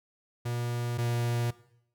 45% pulse tone pair in turn, 120 / 119.1 Hz, B2 / A#2, -49 / +38 cents, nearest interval unison, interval 13 cents, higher first, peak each -30 / -27 dBFS, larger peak second, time 0.45-0.98 / 0.98-1.51 s, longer neither, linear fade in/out 10 ms, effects noise-tail reverb RT60 0.7 s tail -18 dB re dry

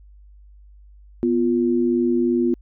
sine tone pair together, 246.5 / 349.2 Hz, B3 / F4, -3 / 0 cents, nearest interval tritone, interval 603 cents, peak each -19 dBFS, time 1.23-2.54 s, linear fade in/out 0 ms, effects added 50 Hz sine -44 dBFS peak until 2.61 s

